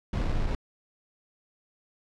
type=noise with sample-and-hold; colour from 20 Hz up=brown; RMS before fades=-27 dBFS; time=0.13-0.55 s; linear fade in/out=2 ms; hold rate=3150 Hz; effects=low-pass 5000 Hz 12 dB/octave